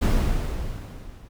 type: noise with level ramp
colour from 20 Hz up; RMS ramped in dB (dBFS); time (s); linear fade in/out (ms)
brown; -17 to -44; 0.01-1.29; 20
effects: none